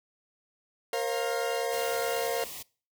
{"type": "chord", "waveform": "40% pulse", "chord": "Bb suspended second", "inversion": "none", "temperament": "equal with one note detuned", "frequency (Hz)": [466.2, 535.8, 698.5], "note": ["Bb4", "C5", "F5"], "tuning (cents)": [0, 41, 0], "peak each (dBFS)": [-30, -32, -33], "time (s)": [0.93, 2.44], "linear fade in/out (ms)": 2}
{"type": "band-stop noise", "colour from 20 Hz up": "white", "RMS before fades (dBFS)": -41, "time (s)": [1.72, 2.63], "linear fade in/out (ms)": 10, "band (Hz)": [1200, 1800], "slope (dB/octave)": 96}
{"effects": ["noise-tail reverb RT60 0.4 s tail -23 dB re dry"]}